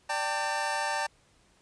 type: chord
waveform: 25% pulse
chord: D suspended fourth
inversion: none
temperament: equal with one note detuned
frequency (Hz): 587.3 / 784 / 898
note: D5 / G5 / A5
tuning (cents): 0 / 0 / +35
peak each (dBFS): -32 / -30 / -27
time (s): 0.09-1.07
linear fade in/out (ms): 10
effects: pink hiss -64 dBFS RMS until 1.61 s + resampled to 22050 Hz